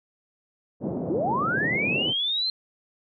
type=band-pass noise; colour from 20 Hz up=pink; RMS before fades=-30 dBFS; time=0.8-2.14 s; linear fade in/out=50 ms; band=130 to 600 Hz; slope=24 dB/octave
type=linear sweep; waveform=sine; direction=up; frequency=288.7 to 4186 Hz; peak=-23 dBFS; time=1.1-2.5 s; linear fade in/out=2 ms
effects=none